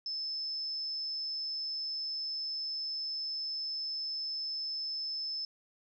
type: tone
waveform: sine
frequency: 5250 Hz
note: E8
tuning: 8 cents flat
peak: -34 dBFS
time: 0.06-5.45 s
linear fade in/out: 2 ms
effects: 12-bit